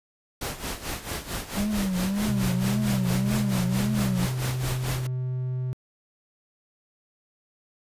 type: noise with tremolo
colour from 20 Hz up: pink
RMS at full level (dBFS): -30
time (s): 0.41-5.07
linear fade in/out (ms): 5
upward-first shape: sine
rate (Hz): 4.5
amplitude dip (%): 75
type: tone with vibrato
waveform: triangle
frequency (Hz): 195.9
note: G3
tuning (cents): -1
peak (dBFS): -22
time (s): 1.56-4.27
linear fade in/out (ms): 20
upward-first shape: triangle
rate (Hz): 1.8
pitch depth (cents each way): 160
type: tone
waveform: triangle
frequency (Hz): 127.5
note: C3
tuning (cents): -44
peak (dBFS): -24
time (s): 2.28-5.73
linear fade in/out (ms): 0
effects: resampled to 32000 Hz